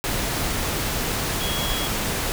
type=tone in noise; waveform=sine; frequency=3316 Hz; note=G#7; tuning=3 cents flat; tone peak=-29 dBFS; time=1.41-1.87 s; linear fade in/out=0 ms; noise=pink; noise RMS=-25 dBFS; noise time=0.04-2.32 s; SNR=-7 dB; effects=none